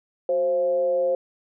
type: tone with frequency modulation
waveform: sine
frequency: 527 Hz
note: C5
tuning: 12 cents sharp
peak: -19 dBFS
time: 0.29-1.15 s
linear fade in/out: 2 ms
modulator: 157 Hz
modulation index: 0.44
effects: none